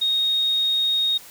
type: tone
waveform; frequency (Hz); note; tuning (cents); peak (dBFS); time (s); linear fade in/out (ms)
sine; 3729; A#7; 0; -18; 0.01-1.18; 10
effects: white hiss -44 dBFS RMS until 1.3 s